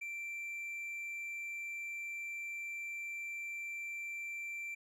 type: tone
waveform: triangle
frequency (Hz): 2349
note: D7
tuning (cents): 0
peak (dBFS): -38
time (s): 0.01-4.75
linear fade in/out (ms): 10
effects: none